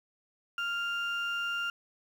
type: tone pair together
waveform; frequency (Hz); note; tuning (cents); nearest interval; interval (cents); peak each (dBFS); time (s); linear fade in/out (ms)
sine; 1397 / 2794; F6 / F7; 0 / 0; octave; 1200; -30 / -33; 0.58-1.7; 2
effects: tanh soft clip ceiling -27 dBFS + 9-bit